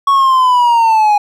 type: linear sweep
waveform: triangle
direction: down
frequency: 1117 to 820 Hz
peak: -5 dBFS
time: 0.07-1.18 s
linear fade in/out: 5 ms
effects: none